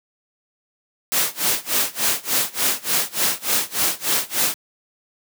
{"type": "noise with tremolo", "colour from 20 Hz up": "white", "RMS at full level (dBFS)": -18, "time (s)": [1.12, 4.54], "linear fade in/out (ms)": 0, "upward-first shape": "sine", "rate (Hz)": 3.4, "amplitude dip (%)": 95, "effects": ["high-pass 150 Hz 12 dB/octave"]}